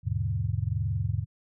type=tone cluster; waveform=sine; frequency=79.5 / 102.8 / 124.4 / 145.9 Hz; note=D#2 / G#2 / B2 / D3; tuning=+38 / -17 / +13 / -11 cents; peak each=-33 / -28 / -33 / -34 dBFS; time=0.03-1.26 s; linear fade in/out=50 ms; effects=none